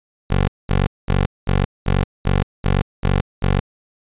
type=tone bursts; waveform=15% pulse; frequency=47.23 Hz; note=F#1; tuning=36 cents sharp; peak=-8 dBFS; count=9; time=0.3-3.6 s; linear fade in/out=10 ms; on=180 ms; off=210 ms; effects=resampled to 8000 Hz